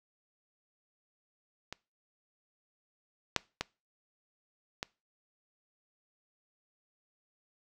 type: clicks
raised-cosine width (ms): 0.2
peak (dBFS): -22 / -8 / -14 / -17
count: 4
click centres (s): 1.726 / 3.363 / 3.61 / 4.829
effects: noise-tail reverb RT60 0.3 s tail -23 dB re dry